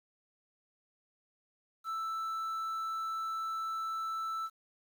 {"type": "tone with quantisation", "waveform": "triangle", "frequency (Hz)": 1322, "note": "E6", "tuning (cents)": 5, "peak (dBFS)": -32, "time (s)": [1.84, 4.5], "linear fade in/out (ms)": 50, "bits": 10, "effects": []}